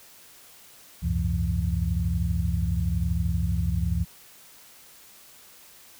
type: tone cluster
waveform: sine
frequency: 69.6 / 90.6 / 103 / 125.4 / 169.4 Hz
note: C#2 / F#2 / G#2 / B2 / E3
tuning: +8 / -36 / -14 / +27 / +48 cents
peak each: -26 / -28 / -34 / -35 / -29 dBFS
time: 1.02-4.05 s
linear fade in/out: 20 ms
effects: white hiss -51 dBFS RMS until 5.99 s